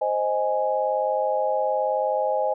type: chord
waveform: sine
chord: Ab major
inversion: first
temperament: equal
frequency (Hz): 523.3 / 622.3 / 830.6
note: C5 / Eb5 / Ab5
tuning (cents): 0 / 0 / 0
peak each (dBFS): -25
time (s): 0.01-2.54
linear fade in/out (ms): 10
effects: none